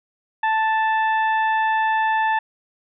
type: harmonic tone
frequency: 880 Hz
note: A5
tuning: in tune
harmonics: 1 / 2 / 3 / 4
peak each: -18 / -23 / -34 / -40 dBFS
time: 0.43-2.39 s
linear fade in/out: 5 ms
effects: none